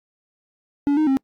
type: tone with pitch steps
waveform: triangle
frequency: 285.6 / 309.4 / 268.2 Hz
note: D4 / D#4 / C4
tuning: -48 / -10 / +43 cents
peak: -13 dBFS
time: 0.87-1.17 s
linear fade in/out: 0 ms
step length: 100 ms
effects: noise-tail reverb RT60 0.1 s tail -25 dB re dry + AAC 64 kbps